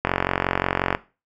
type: click train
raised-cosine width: 0.5 ms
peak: -4 dBFS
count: 42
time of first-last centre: 0.05-0.949 s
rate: 45.6 Hz
effects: noise-tail reverb RT60 0.3 s tail -17 dB re dry